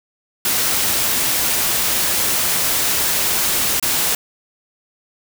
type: noise with dropouts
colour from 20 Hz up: white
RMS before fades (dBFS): -18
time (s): 0.45-4.15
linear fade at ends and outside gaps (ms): 2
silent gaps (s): 3.798-3.826
effects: none